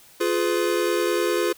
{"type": "chord", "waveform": "square", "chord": "F diminished", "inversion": "none", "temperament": "just", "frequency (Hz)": [349.2, 419.1, 502.9], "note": ["F4", "Ab4", "Cb5"], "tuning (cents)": [0, 16, 31], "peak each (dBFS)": [-24, -26, -27], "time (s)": [0.2, 1.53], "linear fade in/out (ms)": 10, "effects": ["white hiss -51 dBFS RMS until 1.57 s"]}